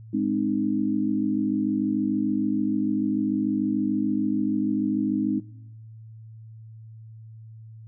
sine chord, Ab major, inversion none, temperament equal with one note detuned, 207.7 / 261.6 / 308.3 Hz, Ab3 / C4 / Eb4, 0 / 0 / -16 cents, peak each -26 dBFS, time 0.13-5.4 s, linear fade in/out 10 ms, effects noise-tail reverb RT60 1.0 s tail -21 dB re dry + added 111 Hz sine -41 dBFS peak until 7.87 s

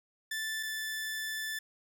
sawtooth tone pair in turn, 1760 / 1753.9 Hz, A6 / A6, 0 / -6 cents, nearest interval unison, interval 6 cents, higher first, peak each -30 / -31 dBFS, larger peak first, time 0.31-0.63 / 0.63-1.59 s, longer second, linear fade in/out 5 ms, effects none

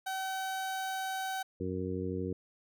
30% pulse tone, 763 Hz, G5, 47 cents flat, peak -31 dBFS, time 0.06-1.43 s, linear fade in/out 10 ms
harmonic tone, 92.5 Hz, F#2, in tune, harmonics 1 / 2 / 3 / 4 / 5, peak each -39 / -39 / -39 / -39 / -39 dBFS, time 1.6-2.33 s, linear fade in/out 5 ms
effects none

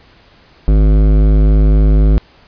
sine tone with hard clipping, 51.91 Hz, G#1, in tune, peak -8 dBFS, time 0.68-2.18 s, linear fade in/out 0 ms, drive 15 dB, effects pink hiss -46 dBFS RMS until 2.47 s + resampled to 11025 Hz

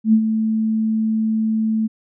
sine tone with ADSR envelope, 220 Hz, A3, in tune, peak -8 dBFS, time 0.04-1.88 s, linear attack 90 ms, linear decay 75 ms, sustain -8 dB, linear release 22 ms, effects none

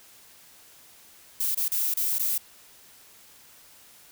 violet noise with dropouts, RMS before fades -26 dBFS, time 1.4-2.38 s, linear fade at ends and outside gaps 5 ms, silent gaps 1.548-1.572 / 1.682-1.717 / 1.94-1.969 / 2.185-2.194 s, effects white hiss -53 dBFS RMS until 4.11 s

